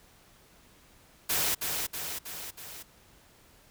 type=noise with echo; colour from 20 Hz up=white; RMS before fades=-28 dBFS; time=1.29-1.55 s; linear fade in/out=10 ms; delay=320 ms; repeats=4; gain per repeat=-4 dB; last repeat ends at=2.83 s; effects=pink hiss -59 dBFS RMS until 3.7 s